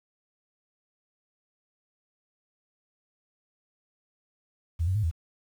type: tone with pitch steps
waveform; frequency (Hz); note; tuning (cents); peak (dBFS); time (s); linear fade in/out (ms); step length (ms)
sine; 83 / 93.4 / 106.8 / 81.9; E2 / F#2 / G#2 / E2; +12 / +17 / +49 / -11; -23; 4.79-5.114; 20; 81
effects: 9-bit